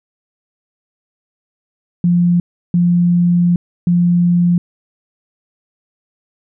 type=tone bursts at uneven times; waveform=sine; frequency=174.61 Hz; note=F3; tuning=in tune; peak=-9 dBFS; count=3; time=2.04-2.4 / 2.74-3.56 / 3.87-4.58 s; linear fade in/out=2 ms; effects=none